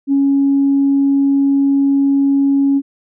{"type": "tone", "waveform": "sine", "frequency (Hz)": 277.2, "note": "C#4", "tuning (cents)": 0, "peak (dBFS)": -9, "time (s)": [0.07, 2.82], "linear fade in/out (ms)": 50, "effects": ["tanh soft clip ceiling -5 dBFS"]}